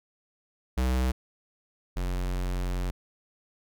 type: tone pair in turn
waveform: square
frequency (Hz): 63.6 / 45.21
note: C2 / F#1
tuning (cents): -48 / -39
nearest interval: tritone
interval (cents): 591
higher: first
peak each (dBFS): -24 / -28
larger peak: first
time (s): 0.77-1.12 / 1.96-2.91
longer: second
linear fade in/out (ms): 10
effects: none